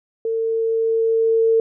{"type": "tone with level ramp", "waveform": "sine", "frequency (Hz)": 451.3, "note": "A4", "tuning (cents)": 44, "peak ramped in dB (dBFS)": [-19, -12], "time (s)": [0.25, 1.6], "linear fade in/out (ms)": 2, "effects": []}